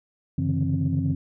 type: tone cluster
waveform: sine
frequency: 94.3 / 138.4 / 146.9 / 163.3 / 265 Hz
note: F#2 / C#3 / D3 / E3 / C4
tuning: +33 / -2 / +1 / -16 / +22 cents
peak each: -27 dBFS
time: 0.38-1.15 s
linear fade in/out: 5 ms
effects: tanh soft clip ceiling -13 dBFS